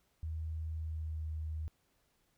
sine tone with pitch glide, 79.6 to 78.37 Hz, D#2 to D#2, +40 to +13 cents, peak -36 dBFS, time 0.23-1.68 s, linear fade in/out 0 ms, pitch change -27 cents, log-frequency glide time 0.78-1.23 s, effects pink hiss -75 dBFS RMS until 2.37 s

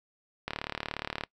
click train, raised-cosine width 0.3 ms, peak -16 dBFS, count 29, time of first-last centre 0.48-1.237 s, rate 37 Hz, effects noise-tail reverb RT60 0.1 s tail -22 dB re dry

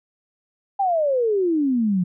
sine exponential sweep, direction down, 812 to 173.2 Hz, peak -17 dBFS, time 0.79-2.04 s, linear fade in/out 10 ms, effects none

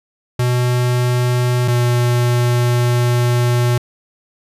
square tone pair in turn, 123.47 / 121.49 Hz, B2 / B2, 0 / -28 cents, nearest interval unison, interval 28 cents, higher first, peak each -14 / -13 dBFS, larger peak second, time 0.39-1.68 / 1.68-3.78 s, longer second, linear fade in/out 5 ms, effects resampled to 32000 Hz

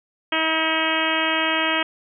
harmonic tone, 319.7 Hz, D#4, 47 cents sharp, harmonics 1 / 2 / 3 / 4 / 5 / 6 / 7 / 8 / 9 / 10, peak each -28 / -28 / -28 / -28 / -28 / -28 / -28 / -28 / -28 / -28 dBFS, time 0.32-1.83 s, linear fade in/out 5 ms, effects none

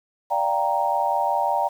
sine chord, G minor seventh, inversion second, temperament equal, 587.3 / 698.5 / 784 / 932.3 Hz, D5 / F5 / G5 / Bb5, 0 / 0 / 0 / 0 cents, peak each -27 / -27 / -24 / -23 dBFS, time 0.3-1.69 s, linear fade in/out 20 ms, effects 8-bit

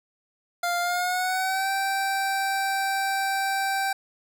25% pulse tone with pitch glide, 698.5 to 779.5 Hz, F5 to G5, 0 to -10 cents, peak -20 dBFS, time 0.63-3.93 s, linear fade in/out 5 ms, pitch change +190 cents, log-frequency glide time 0.8-1.7 s, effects none

